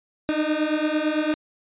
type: beating tone pair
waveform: 30% pulse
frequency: 301.6 / 310.5 Hz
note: D4 / D#4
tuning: +46 / -3 cents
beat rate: 8.9 Hz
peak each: -22 / -21 dBFS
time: 0.29-1.34 s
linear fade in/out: 0 ms
effects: resampled to 8000 Hz